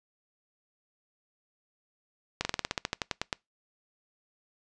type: slowing click train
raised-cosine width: 0.2 ms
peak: -11 dBFS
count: 14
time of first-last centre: 2.41-3.328 s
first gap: 40 ms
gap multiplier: 1.09
effects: noise-tail reverb RT60 0.2 s tail -25 dB re dry + resampled to 22050 Hz